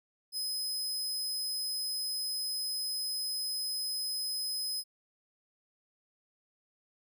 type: tone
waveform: sawtooth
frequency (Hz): 5060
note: D#8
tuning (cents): +28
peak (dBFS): -30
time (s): 0.32-4.84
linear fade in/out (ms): 50
effects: none